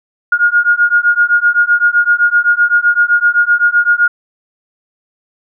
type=beating tone pair; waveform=sine; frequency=1424 / 1431.8 Hz; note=F6 / F6; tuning=+33 / +43 cents; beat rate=7.8 Hz; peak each=-11 dBFS; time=0.32-4.08 s; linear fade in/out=5 ms; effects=none